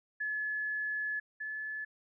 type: tone pair in turn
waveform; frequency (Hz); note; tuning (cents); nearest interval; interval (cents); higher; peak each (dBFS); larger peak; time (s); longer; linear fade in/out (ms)
sine; 1712 / 1724.9; A6 / A6; -48 / -35; unison; 13; second; -32 / -36; first; 0.2-1.2 / 1.4-1.85; first; 10
effects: none